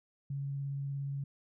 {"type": "tone with vibrato", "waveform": "sine", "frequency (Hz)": 139.3, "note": "C#3", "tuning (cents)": 9, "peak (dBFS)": -34, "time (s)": [0.3, 1.24], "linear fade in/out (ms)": 5, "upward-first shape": "sine", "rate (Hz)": 17, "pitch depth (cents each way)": 10, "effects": []}